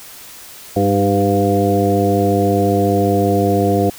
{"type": "harmonic tone with a mistuned harmonic", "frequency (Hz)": 100, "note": "G2", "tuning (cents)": 35, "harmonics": [1, 2, 3, 4, 5, 7], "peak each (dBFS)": [-19, -19, -19, -19, -19, -19], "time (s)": [0.76, 3.9], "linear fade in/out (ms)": 5, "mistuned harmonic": 3, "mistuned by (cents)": 32, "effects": ["white hiss -37 dBFS RMS until 3.98 s"]}